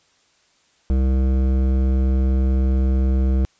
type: tone with hard clipping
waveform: triangle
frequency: 65.41 Hz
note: C2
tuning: in tune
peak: -17 dBFS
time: 0.9-3.45 s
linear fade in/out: 0 ms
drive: 17 dB
effects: white hiss -60 dBFS RMS until 3.59 s + resampled to 16000 Hz